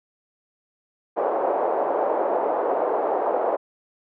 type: band-pass noise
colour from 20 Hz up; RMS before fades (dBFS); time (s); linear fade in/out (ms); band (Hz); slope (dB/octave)
white; -23; 1.16-3.57; 20; 410 to 780; 24
effects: none